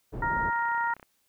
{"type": "low-pass noise", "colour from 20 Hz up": "pink", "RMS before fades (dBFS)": -36, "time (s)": [0.12, 0.51], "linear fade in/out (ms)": 20, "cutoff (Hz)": 520, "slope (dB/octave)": 12}
{"type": "harmonic tone", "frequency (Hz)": 467.7, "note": "A#4", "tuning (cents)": 6, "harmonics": [2, 3, 4], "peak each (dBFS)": [-27, -31, -33], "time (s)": [0.22, 0.94], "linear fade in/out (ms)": 5}
{"type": "click train", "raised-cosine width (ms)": 0.5, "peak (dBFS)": -32, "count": 17, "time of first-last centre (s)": [0.53, 1.028], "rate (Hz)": 32.1}
{"effects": ["white hiss -71 dBFS RMS until 1.28 s"]}